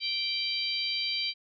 harmonic tone, 782 Hz, G5, 4 cents flat, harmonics 3 / 4 / 5 / 6, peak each -35 / -34 / -35 / -32 dBFS, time 0-1.34 s, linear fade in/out 50 ms, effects none

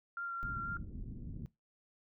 sine tone with vibrato, 1382 Hz, F6, 19 cents flat, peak -37 dBFS, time 0.17-0.77 s, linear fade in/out 2 ms, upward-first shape triangle, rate 4.1 Hz, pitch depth 18 cents each way
pink low-pass noise, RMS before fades -44 dBFS, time 0.43-1.46 s, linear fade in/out 0 ms, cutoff 260 Hz, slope 24 dB/octave
effects noise-tail reverb RT60 0.2 s tail -20 dB re dry

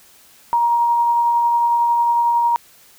sine tone with tremolo, 943 Hz, A#5, 20 cents sharp, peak -12 dBFS, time 0.53-2.56 s, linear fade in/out 0 ms, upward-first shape triangle, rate 11 Hz, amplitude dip 25%, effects white hiss -49 dBFS RMS until 2.98 s

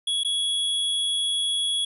square tone with dropouts, 3352 Hz, G#7, 15 cents sharp, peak -23 dBFS, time 0.07-1.85 s, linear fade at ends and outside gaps 5 ms, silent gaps 0.235-0.247 s, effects resampled to 32000 Hz

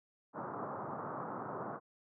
white band-pass noise, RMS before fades -42 dBFS, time 0.33-1.8 s, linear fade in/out 50 ms, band 110 to 1300 Hz, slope 48 dB/octave, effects none

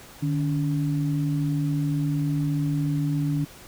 sine tone pair together, 150.44 / 284 Hz, D3 / C#4, +42 / +42 cents, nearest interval major seventh, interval 1100 cents, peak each -23 / -27 dBFS, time 0.22-3.45 s, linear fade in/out 10 ms, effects pink hiss -46 dBFS RMS until 3.67 s

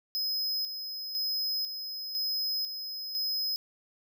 square tone with tremolo, 5080 Hz, D#8, 35 cents sharp, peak -29 dBFS, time 0.15-3.56 s, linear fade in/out 0 ms, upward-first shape square, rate 1 Hz, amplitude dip 55%, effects none

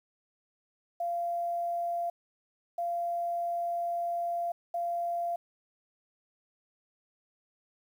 sine tone bursts at uneven times, 690 Hz, F5, 21 cents flat, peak -29 dBFS, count 3, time 1-2.1 / 2.78-4.52 / 4.74-5.36 s, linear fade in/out 5 ms, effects 10-bit

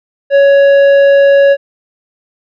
sine tone with tanh clipping, 558 Hz, C#5, 11 cents sharp, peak -5 dBFS, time 0.3-1.57 s, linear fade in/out 50 ms, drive 9 dB, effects none

